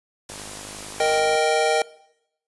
white noise, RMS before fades -36 dBFS, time 0.29-1.19 s, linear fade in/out 2 ms
click train, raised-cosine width 1 ms, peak -26 dBFS, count 55, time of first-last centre 0.3-1.353 s, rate 51.3 Hz
square chord, Eb major, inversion second, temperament equal, 466.2 / 622.3 / 784 Hz, Bb4 / Eb5 / G5, 0 / 0 / 0 cents, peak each -23 dBFS, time 1-1.82 s, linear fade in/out 2 ms
effects noise-tail reverb RT60 0.8 s tail -21 dB re dry + resampled to 24000 Hz

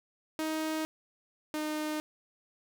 sawtooth tone pair in turn, 314.3 / 306.1 Hz, D#4 / D#4, +18 / -28 cents, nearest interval unison, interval 46 cents, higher first, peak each -27 / -28 dBFS, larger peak first, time 0.39-0.85 / 1.54-2 s, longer neither, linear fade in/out 0 ms, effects none

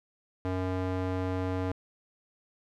square tone with band-pass filter, 92.5 Hz, F#2, in tune, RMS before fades -31 dBFS, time 0.45-1.72 s, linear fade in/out 0 ms, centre 480 Hz, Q 0.55, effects none

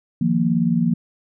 sine chord, Eb suspended second, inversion none, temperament just, 155.56 / 175.01 / 233.3 Hz, Eb3 / F3 / Bb3, 0 / +4 / +2 cents, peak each -24 / -19 / -19 dBFS, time 0.21-0.94 s, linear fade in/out 5 ms, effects none

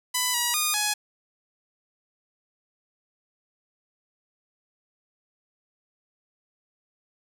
5% pulse tone with pitch steps, 998 / 962 / 1225 / 839 Hz, B5 / B5 / D#6 / G#5, +18 / -46 / -27 / +17 cents, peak -11 dBFS, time 0.14-0.94 s, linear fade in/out 10 ms, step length 200 ms, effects none

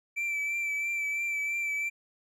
triangle tone with vibrato, 2330 Hz, D7, 14 cents flat, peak -27 dBFS, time 0.16-1.9 s, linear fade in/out 20 ms, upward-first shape triangle, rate 3 Hz, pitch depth 30 cents each way, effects none

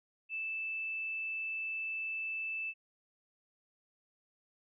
sine tone, 2637 Hz, E7, in tune, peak -35 dBFS, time 0.29-2.74 s, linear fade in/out 50 ms, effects none

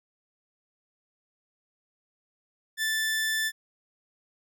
sawtooth tone, 1760 Hz, A6, in tune, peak -22 dBFS, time 2.77-3.52 s, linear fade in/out 50 ms, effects none

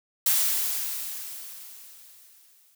blue noise with exponential decay, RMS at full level -21 dBFS, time 0.26-2.75 s, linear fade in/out 5 ms, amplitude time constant 540 ms, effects none

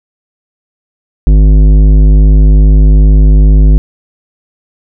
triangle tone with tanh clipping, 51.2 Hz, G#1, 24 cents flat, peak -3 dBFS, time 1.27-3.78 s, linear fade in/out 0 ms, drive 17 dB, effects none

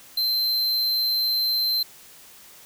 square tone, 4108 Hz, C8, 33 cents flat, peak -21 dBFS, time 0.17-1.83 s, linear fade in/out 5 ms, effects white hiss -48 dBFS RMS until 2.65 s

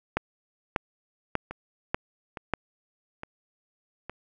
two click trains, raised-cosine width 0.5 ms, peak -21 / -9 dBFS, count 4 / 5, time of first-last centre 1.51-4.096 / 0.17-2.537 s, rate 1.16 / 1.69 Hz, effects none

